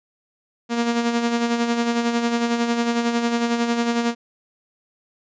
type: tone with tremolo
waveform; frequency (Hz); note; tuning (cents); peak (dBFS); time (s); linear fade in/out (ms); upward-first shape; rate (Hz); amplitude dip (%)
sawtooth; 235.2; A#3; +16; -13; 0.69-4.15; 50; sine; 11; 50
effects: resampled to 16000 Hz